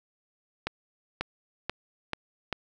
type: accelerating click train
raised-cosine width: 0.3 ms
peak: -13 dBFS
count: 5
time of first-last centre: 0.67-2.527 s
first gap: 540 ms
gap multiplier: 0.9
effects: none